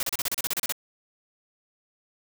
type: noise bursts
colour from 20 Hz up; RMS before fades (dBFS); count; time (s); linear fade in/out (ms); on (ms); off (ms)
white; -27; 12; 0-0.723; 2; 30; 33
effects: none